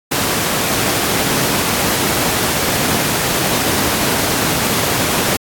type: high-pass noise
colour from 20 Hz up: pink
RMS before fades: -17 dBFS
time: 0.11-5.37 s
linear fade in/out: 10 ms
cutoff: 120 Hz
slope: 12 dB/octave
effects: AAC 64 kbps